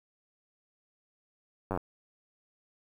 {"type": "slowing click train", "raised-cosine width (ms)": 1, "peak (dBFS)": -18, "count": 7, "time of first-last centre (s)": [1.71, 1.775], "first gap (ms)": 10, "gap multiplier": 1.03, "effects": ["9-bit"]}